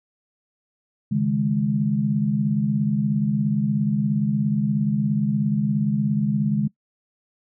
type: chord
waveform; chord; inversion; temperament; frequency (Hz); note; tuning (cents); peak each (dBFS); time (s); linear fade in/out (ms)
sine; C# suspended second; none; equal; 138.59 / 155.56 / 207.7; C#3 / D#3 / G#3; 0 / 0 / 0; -24 / -25 / -21; 1.11-6.68; 10
effects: noise-tail reverb RT60 0.1 s tail -21 dB re dry